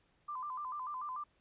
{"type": "tone with vibrato", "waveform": "sine", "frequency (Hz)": 1100, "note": "C#6", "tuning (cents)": -14, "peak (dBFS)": -38, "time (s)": [0.28, 1.24], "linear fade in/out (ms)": 10, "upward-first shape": "square", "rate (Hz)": 6.8, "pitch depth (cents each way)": 130, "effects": ["pink hiss -73 dBFS RMS until 1.4 s", "resampled to 8000 Hz"]}